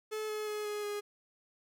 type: tone with pitch steps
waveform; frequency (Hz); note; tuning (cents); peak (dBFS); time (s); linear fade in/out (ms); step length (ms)
45% pulse; 431.6 / 426.9 / 422.2 / 417.6 / 413.1; A4 / G#4 / G#4 / G#4 / G#4; -33 / +48 / +29 / +10 / -9; -35; 0.11-1.01; 20; 180
effects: none